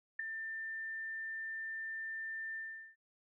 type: tone with ADSR envelope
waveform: sine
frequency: 1790 Hz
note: A6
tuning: 29 cents sharp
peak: -30 dBFS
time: 0.19-2.96 s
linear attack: 7 ms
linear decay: 3 ms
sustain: -9 dB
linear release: 400 ms
effects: none